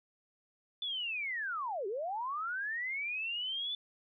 sine linear two-way sweep, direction down then up, 3510 to 370 to 3510 Hz, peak -34 dBFS, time 0.82-3.75 s, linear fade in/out 2 ms, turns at 1.87 s, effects none

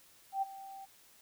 sine tone with ADSR envelope, 780 Hz, G5, 9 cents flat, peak -28 dBFS, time 0.32-0.86 s, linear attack 100 ms, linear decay 21 ms, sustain -17 dB, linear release 21 ms, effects white hiss -62 dBFS RMS until 1.21 s

